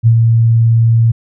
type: tone with ADSR envelope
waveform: sine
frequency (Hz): 114.8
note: A#2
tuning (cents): -26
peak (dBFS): -3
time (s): 0.03-1.12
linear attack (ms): 36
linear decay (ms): 76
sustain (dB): -3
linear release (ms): 11
effects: none